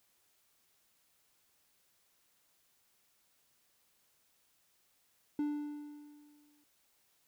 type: tone with exponential decay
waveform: triangle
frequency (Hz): 294.7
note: D4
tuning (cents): +6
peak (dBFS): -28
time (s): 5.39-6.64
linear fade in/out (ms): 2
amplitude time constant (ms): 270
effects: white hiss -73 dBFS RMS until 7.27 s